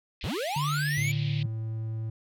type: band-pass noise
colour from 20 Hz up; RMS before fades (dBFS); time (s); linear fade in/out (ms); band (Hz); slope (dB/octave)
white; -42; 0.21-1.43; 2; 2100 to 4200; 48
type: linear sweep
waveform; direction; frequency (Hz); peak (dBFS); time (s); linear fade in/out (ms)
square; up; 30.87 to 2349; -30; 0.23-1.12; 10
type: tone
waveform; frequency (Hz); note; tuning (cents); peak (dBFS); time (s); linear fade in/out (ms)
sine; 146.83; D3; 0; -27; 0.56-1.46; 5
type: tone with pitch glide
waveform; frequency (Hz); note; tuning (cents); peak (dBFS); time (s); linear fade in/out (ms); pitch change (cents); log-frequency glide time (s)
triangle; 112.3 to 111.2; A2 to A2; +36 to +19; -28; 0.97-2.1; 5; -17; 1.18-1.35
effects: none